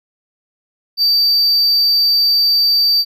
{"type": "tone", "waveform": "triangle", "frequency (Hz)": 4638, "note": "D8", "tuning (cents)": -22, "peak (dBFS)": -9, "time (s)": [0.97, 3.05], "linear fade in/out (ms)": 50, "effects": []}